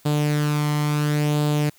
sawtooth tone with flanger, 148.7 Hz, D3, 22 cents sharp, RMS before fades -21 dBFS, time 0.05-1.7 s, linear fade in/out 10 ms, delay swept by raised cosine 0.25 to 0.97 ms, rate 0.72 Hz, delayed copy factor +0.5, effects white hiss -55 dBFS RMS until 1.78 s

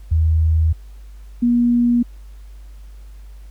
sine tone pair in turn, 80 / 239.7 Hz, D#2 / A#3, +49 / +48 cents, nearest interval octave + perfect fifth, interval 1899 cents, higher second, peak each -12 dBFS, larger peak neither, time 0.11-0.73 / 1.42-2.03 s, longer first, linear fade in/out 10 ms, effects added 50 Hz sine -35 dBFS peak until 3.5 s + pink hiss -56 dBFS RMS until 3.5 s

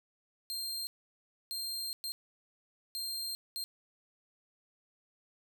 sawtooth tone bursts at uneven times, 4186 Hz, C8, in tune, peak -33 dBFS, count 5, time 0.5-0.87 / 1.51-1.93 / 2.04-2.12 / 2.95-3.35 / 3.56-3.64 s, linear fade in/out 0 ms, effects none

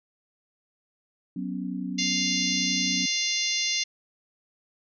sine chord, F# suspended fourth, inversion none, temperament equal, 185 / 246.9 / 277.2 Hz, F#3 / B3 / C#4, 0 / 0 / 0 cents, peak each -32 / -34 / -34 dBFS, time 1.36-3.06 s, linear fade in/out 5 ms
harmonic tone, 698.5 Hz, F5, in tune, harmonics 3 / 4 / 5 / 6 / 7 / 8 / 9, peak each -32 / -32 / -32 / -32 / -32 / -32 / -32 dBFS, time 1.98-3.84 s, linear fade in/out 10 ms
effects none

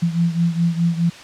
sine beating tone pair, 168.1 / 172.9 Hz, E3 / F3, +34 / -17 cents, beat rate 4.8 Hz, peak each -17 / -21 dBFS, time 0.02-1.1 s, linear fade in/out 10 ms, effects white hiss -38 dBFS RMS until 1.23 s + low-pass 5000 Hz 12 dB/octave

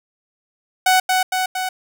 sawtooth tone with echo, 745 Hz, F#5, 12 cents sharp, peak -8 dBFS, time 0.86-1 s, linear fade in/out 5 ms, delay 230 ms, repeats 3, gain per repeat -3 dB, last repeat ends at 1.69 s, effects none

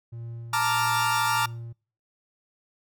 triangle tone with tremolo, 116.54 Hz, A#2, in tune, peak -32 dBFS, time 0.12-1.73 s, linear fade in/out 10 ms, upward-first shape sine, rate 1.6 Hz, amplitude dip 40%
40% pulse chord, Bb major seventh, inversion third, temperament equal, 880 / 932.3 / 1174.7 / 1396.9 Hz, A5 / Bb5 / D6 / F6, 0 / 0 / 0 / 0 cents, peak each -27 dBFS, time 0.53-1.46 s, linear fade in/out 5 ms
effects noise-tail reverb RT60 0.4 s tail -25 dB re dry

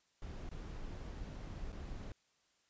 brown noise with dropouts, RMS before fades -45 dBFS, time 0.22-2.12 s, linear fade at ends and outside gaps 1 ms, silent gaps 0.491-0.514 / 1.721-1.727 s, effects white hiss -75 dBFS RMS until 2.69 s + resampled to 16000 Hz

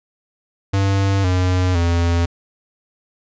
square tone with pitch steps, 98 / 91.44 / 85.31 Hz, G2 / F#2 / F2, 0 / -20 / -40 cents, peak -15 dBFS, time 0.73-2.26 s, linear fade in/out 10 ms, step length 510 ms, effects resampled to 16000 Hz

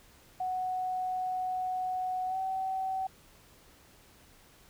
sine tone with pitch glide, 740 to 761.2 Hz, F#5 to F#5, 0 to +49 cents, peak -30 dBFS, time 0.4-3.07 s, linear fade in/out 5 ms, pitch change +49 cents, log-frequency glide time 2.27-2.37 s, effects pink hiss -59 dBFS RMS until 4.69 s

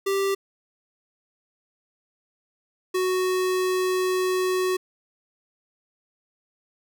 square tone pair in turn, 392 / 370 Hz, G4 / F#4, 0 / 0 cents, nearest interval minor second, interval 100 cents, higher first, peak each -22 dBFS, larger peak neither, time 0.06-0.35 / 2.94-4.77 s, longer second, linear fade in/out 10 ms, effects none

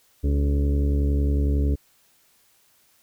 harmonic tone with a mistuned harmonic, 71 Hz, C#2, 42 cents sharp, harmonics 1 / 2 / 3 / 4 / 5 / 6 / 7 / 8, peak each -19 / -30 / -36 / -29 / -41 / -34 / -43 / -46 dBFS, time 0.23-1.76 s, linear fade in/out 20 ms, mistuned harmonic 5, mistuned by +54 cents, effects white hiss -61 dBFS RMS until 3.02 s

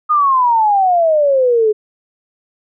sine exponential sweep, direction down, 1244.5 to 418.6 Hz, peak -9 dBFS, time 0.09-1.73 s, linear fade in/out 20 ms, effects none

